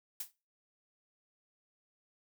blue noise with exponential decay, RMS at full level -34 dBFS, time 0.2-0.32 s, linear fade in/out 5 ms, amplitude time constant 24 ms, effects noise-tail reverb RT60 0.3 s tail -20 dB re dry

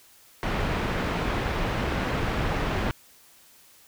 pink low-pass noise, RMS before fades -27 dBFS, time 0.43-2.91 s, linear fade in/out 0 ms, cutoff 2400 Hz, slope 12 dB/octave, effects white hiss -55 dBFS RMS until 3.87 s

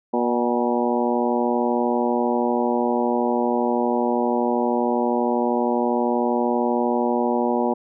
harmonic tone with a mistuned harmonic, 120.2 Hz, B2, 46 cents flat, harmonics 2 / 3 / 4 / 5 / 6 / 7 / 8, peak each -23 / -25 / -26 / -27 / -28 / -28 / -29 dBFS, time 0.13-7.74 s, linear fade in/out 10 ms, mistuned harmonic 6, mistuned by +65 cents, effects none

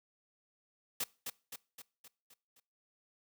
white noise with echo, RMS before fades -35 dBFS, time 1-1.04 s, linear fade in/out 5 ms, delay 260 ms, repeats 6, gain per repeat -5 dB, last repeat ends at 2.6 s, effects noise-tail reverb RT60 0.4 s tail -23 dB re dry

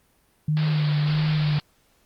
sine tone with vibrato, 151.5 Hz, D#3, 46 cents flat, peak -19 dBFS, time 0.48-1.59 s, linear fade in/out 5 ms, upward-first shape sine, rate 1.6 Hz, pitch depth 35 cents each way
white band-pass noise, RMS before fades -35 dBFS, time 0.57-1.6 s, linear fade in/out 0 ms, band 160 to 4800 Hz, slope 96 dB/octave
effects pink hiss -63 dBFS RMS until 2.05 s + Opus 32 kbps

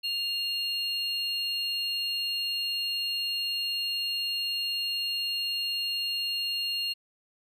triangle tone pair together, 2800 / 4289 Hz, F7 / C8, +4 / +42 cents, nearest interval perfect fifth, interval 738 cents, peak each -29 / -30 dBFS, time 0.03-6.94 s, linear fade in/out 20 ms, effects none

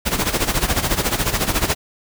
pink noise with tremolo, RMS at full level -17 dBFS, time 0.05-1.75 s, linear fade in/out 20 ms, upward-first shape sine, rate 14 Hz, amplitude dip 75%, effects none

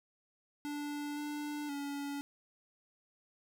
square tone with pitch steps, 292.3 / 295.2 / 283.7 Hz, D4 / D4 / C#4, -8 / +9 / +40 cents, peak -38 dBFS, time 0.65-2.21 s, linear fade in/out 0 ms, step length 520 ms, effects none

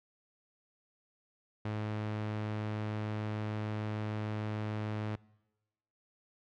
sawtooth tone, 106.7 Hz, G#2, 47 cents sharp, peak -30 dBFS, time 1.65-5.16 s, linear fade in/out 5 ms, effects noise-tail reverb RT60 1.0 s tail -23 dB re dry + low-pass 3000 Hz 12 dB/octave

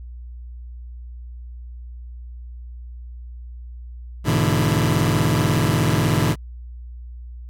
sawtooth chord, E dominant seventh, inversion first, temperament just, 103.01 / 123.61 / 148.33 / 164.81 Hz, G#2 / B2 / D3 / E3, -14 / +2 / +18 / 0 cents, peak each -18 dBFS, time 4.24-6.36 s, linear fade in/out 50 ms, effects added 60 Hz sine -33 dBFS peak until 7.49 s + AAC 64 kbps

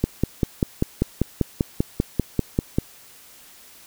click train, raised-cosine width 3 ms, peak -5 dBFS, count 15, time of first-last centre 0.04-2.785 s, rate 5.1 Hz, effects white hiss -48 dBFS RMS until 3.86 s

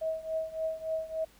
sine tone with tremolo, 640 Hz, D#5, 49 cents sharp, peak -27 dBFS, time 0.01-1.25 s, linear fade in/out 10 ms, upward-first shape triangle, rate 3.5 Hz, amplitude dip 90%, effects added 50 Hz sine -62 dBFS peak until 1.39 s + pink hiss -60 dBFS RMS until 1.39 s

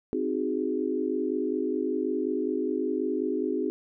sine chord, Ab dominant seventh, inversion first, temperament equal, 261.6 / 311.1 / 370 / 415.3 Hz, C4 / Eb4 / Gb4 / Ab4, 0 / 0 / 0 / 0 cents, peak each -31 dBFS, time 0.13-3.7 s, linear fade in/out 0 ms, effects none

